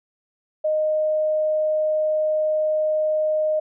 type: tone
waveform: sine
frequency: 618 Hz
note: D#5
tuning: 12 cents flat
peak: -18 dBFS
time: 0.64-3.6 s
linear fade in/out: 10 ms
effects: none